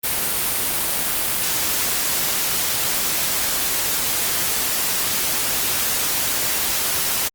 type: noise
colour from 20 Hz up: white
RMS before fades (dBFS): -21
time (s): 0.03-7.29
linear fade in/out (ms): 20
effects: Opus 32 kbps